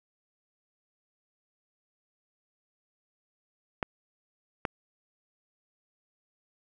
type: clicks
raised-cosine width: 0.5 ms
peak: -13 dBFS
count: 2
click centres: 3.828 / 4.652 s
effects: none